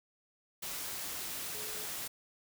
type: tone in noise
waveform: sine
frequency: 427.1 Hz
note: G#4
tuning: 48 cents sharp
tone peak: -50 dBFS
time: 1.54-1.86 s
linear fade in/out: 10 ms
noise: white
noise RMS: -40 dBFS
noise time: 0.62-2.08 s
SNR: -13 dB
effects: none